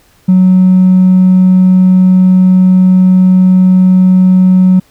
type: tone with hard clipping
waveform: sine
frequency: 185 Hz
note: F#3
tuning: in tune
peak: -3 dBFS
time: 0.28-4.8 s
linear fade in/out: 10 ms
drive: 1 dB
effects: pink hiss -48 dBFS RMS until 4.9 s